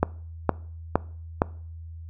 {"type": "click train", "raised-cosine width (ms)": 1, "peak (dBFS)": -4, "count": 4, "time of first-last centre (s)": [0.03, 1.419], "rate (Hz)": 2.16, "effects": ["noise-tail reverb RT60 0.5 s tail -22 dB re dry", "added 82 Hz sine -37 dBFS peak until 2.09 s"]}